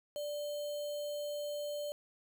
sine tone with sample-and-hold, 587.3 Hz, D5, in tune, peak -36 dBFS, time 0.16-1.92 s, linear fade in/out 0 ms, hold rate 3675 Hz, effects none

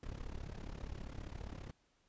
brown noise with amplitude modulation, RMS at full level -42 dBFS, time 0.03-1.71 s, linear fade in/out 0 ms, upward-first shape sine, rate 34.9 Hz, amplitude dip 85%, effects pink hiss -75 dBFS RMS until 2.08 s + resampled to 16000 Hz

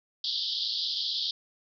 white band-pass noise, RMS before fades -31 dBFS, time 0.24-1.31 s, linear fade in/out 2 ms, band 3200 to 5000 Hz, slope 96 dB/octave, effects none

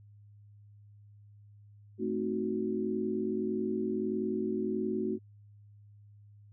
sine chord, A diminished seventh, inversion none, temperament equal, 220 / 261.6 / 311.1 / 370 Hz, A3 / C4 / Eb4 / Gb4, 0 / 0 / 0 / 0 cents, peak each -34 / -38 / -38 / -33 dBFS, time 1.98-5.19 s, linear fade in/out 50 ms, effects added 103 Hz sine -53 dBFS peak until 6.52 s

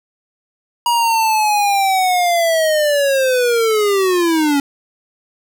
square linear sweep, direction down, 958 to 277.2 Hz, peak -13 dBFS, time 0.86-4.6 s, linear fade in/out 2 ms, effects none

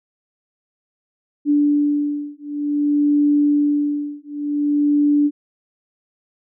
sine beating tone pair, 291.7 / 292.24 Hz, D4 / D4, -12 / -8 cents, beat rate 0.54 Hz, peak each -18 dBFS, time 1.45-5.31 s, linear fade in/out 50 ms, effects none

